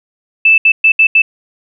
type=tone bursts at uneven times; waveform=sine; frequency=2637 Hz; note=E7; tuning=in tune; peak=-4 dBFS; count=5; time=0.45-0.58 / 0.65-0.72 / 0.84-0.92 / 0.99-1.07 / 1.15-1.22 s; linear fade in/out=5 ms; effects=none